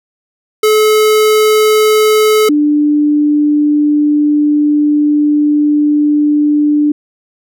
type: tone pair in turn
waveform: square / sine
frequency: 430 / 296.3 Hz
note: A4 / D4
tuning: -40 / +15 cents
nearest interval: tritone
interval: 645 cents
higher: first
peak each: -7 dBFS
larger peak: neither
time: 0.63-2.49 / 2.49-6.92 s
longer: second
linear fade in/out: 5 ms
effects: none